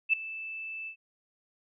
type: tone with ADSR envelope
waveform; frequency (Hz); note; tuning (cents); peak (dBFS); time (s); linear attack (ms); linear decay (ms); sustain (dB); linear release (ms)
sine; 2637; E7; 0; -18; 0.09-0.96; 43; 4; -18; 86
effects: none